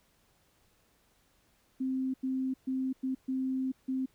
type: tone bursts at uneven times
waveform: sine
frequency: 261.7 Hz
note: C4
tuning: in tune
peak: -29 dBFS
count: 6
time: 1.8-2.14 / 2.23-2.54 / 2.67-2.93 / 3.03-3.15 / 3.28-3.72 / 3.88-4.06 s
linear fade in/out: 10 ms
effects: pink hiss -69 dBFS RMS until 4.14 s